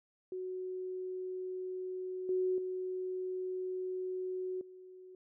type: tone with level steps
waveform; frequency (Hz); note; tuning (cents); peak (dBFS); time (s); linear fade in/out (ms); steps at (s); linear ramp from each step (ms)
sine; 370; F#4; 0; -37 / -29 / -35 / -50; 0.32-5.15; 2; 2.29 / 2.58 / 4.61; 2
effects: none